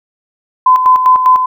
sine tone with tremolo, 1018 Hz, C6, 48 cents flat, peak -3 dBFS, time 0.66-1.46 s, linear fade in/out 5 ms, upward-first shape square, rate 5 Hz, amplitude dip 55%, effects none

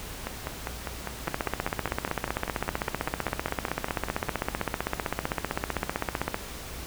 two click trains, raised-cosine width 0.5 ms, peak -11 / -16 dBFS, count 80 / 21, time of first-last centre 1.28-6.344 / 0.27-4.286 s, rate 15.6 / 4.98 Hz, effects added 60 Hz sine -44 dBFS peak until 6.86 s + pink hiss -40 dBFS RMS until 6.86 s

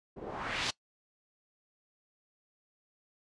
white noise with low-pass filter sweep, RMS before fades -37 dBFS, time 0.16-0.71 s, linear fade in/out 10 ms, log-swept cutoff 340 to 5200 Hz, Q 1.4, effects noise-tail reverb RT60 0.1 s tail -21 dB re dry + resampled to 22050 Hz

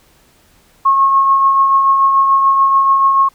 sine tone with tremolo, 1088 Hz, C#6, 33 cents flat, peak -6 dBFS, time 0.85-3.29 s, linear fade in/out 10 ms, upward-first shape triangle, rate 6.9 Hz, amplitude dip 40%, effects pink hiss -51 dBFS RMS until 3.34 s

